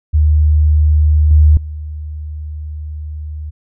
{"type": "tone with level steps", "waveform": "sine", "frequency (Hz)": 76, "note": "D#2", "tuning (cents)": -40, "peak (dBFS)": [-7, -4, -22], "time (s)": [0.13, 3.51], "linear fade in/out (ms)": 20, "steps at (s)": [1.31, 1.57], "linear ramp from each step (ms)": 2, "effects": []}